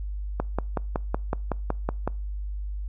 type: click train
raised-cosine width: 1 ms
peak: -11 dBFS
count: 10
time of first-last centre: 0.4-2.076 s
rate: 5.37 Hz
effects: noise-tail reverb RT60 0.4 s tail -26 dB re dry + added 50 Hz sine -29 dBFS peak until 2.88 s